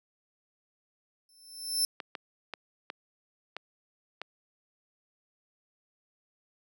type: tone with exponential growth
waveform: 25% pulse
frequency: 5310 Hz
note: E8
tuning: 12 cents sharp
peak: -18 dBFS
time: 1.29-1.85 s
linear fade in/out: 1 ms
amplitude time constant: 120 ms
type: clicks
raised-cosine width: 0.3 ms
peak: -20 dBFS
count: 6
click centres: 2.002 / 2.152 / 2.537 / 2.901 / 3.566 / 4.216 s
effects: high-pass 400 Hz 12 dB/octave